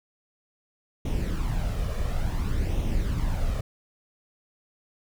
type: noise with flanger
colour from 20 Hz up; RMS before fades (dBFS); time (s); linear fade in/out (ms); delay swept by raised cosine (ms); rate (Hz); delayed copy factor
brown; -26; 1.05-3.61; 5; 0.32 to 1.72; 0.57; +0.55
effects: none